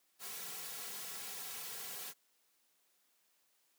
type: noise with comb filter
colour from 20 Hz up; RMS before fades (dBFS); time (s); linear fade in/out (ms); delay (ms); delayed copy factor
white; -45; 0.19-2.14; 50; 3.3; -0.95
effects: white hiss -75 dBFS RMS until 3.78 s + high-pass 200 Hz 12 dB/octave